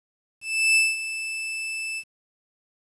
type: tone with ADSR envelope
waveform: 40% pulse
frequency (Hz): 2637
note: E7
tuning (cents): 0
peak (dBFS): -14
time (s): 0.41-2.04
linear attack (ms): 350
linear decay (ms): 200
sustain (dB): -13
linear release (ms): 62
effects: resampled to 24000 Hz + 9-bit